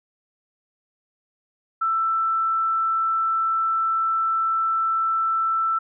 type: tone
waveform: sine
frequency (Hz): 1329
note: E6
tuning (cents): +14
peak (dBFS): -19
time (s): 1.81-5.79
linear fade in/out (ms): 10
effects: none